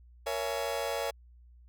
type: chord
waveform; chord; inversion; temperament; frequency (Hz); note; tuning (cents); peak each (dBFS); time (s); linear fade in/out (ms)
40% pulse; A# half-diminished seventh; none; just; 466.2 / 559.4 / 671.3 / 839.1; A#4 / C#5 / E5 / G#5; 0 / +16 / +31 / +18; -36 / -34 / -37 / -38; 0.26-1.11; 10
effects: added 60 Hz sine -53 dBFS peak until 1.68 s